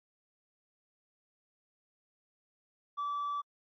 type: tone with tanh clipping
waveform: triangle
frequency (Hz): 1156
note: D6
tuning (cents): -28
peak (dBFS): -33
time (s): 2.97-3.42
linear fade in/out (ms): 20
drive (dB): 6
effects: AAC 48 kbps